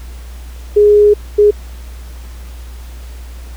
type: tone bursts at uneven times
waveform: sine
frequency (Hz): 415.3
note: G#4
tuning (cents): 0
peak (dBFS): -4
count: 2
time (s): 0.76-1.14 / 1.38-1.51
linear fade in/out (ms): 10
effects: added 60 Hz sine -27 dBFS peak until 3.56 s + pink hiss -41 dBFS RMS until 3.56 s